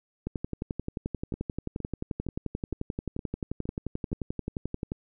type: two click trains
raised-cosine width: 3 ms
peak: -22 / -18 dBFS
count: 7 / 54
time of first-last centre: 1.34-4.118 / 0.27-4.919 s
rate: 2.16 / 11.4 Hz
effects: none